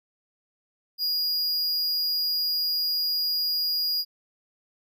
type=tone; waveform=square; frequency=4867 Hz; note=D#8; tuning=39 cents flat; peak=-24 dBFS; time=0.98-4.05 s; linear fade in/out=50 ms; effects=none